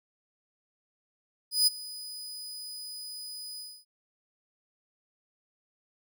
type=tone with ADSR envelope; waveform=sawtooth; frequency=4978 Hz; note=D#8; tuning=in tune; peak=-16 dBFS; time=1.51-3.85 s; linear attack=160 ms; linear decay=19 ms; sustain=-20 dB; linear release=260 ms; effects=none